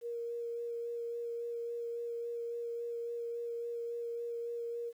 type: tone with vibrato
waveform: sine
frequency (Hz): 469.9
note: A#4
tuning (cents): +14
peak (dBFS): -36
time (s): 0.01-4.93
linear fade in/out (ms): 50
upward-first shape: sine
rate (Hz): 3.6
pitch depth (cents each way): 9
effects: 11-bit